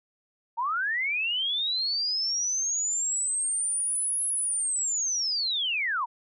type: linear two-way sweep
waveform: sine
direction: up then down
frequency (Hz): 883 to 10720 to 883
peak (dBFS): -25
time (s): 0.57-6.06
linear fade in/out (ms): 20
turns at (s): 4.27
effects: none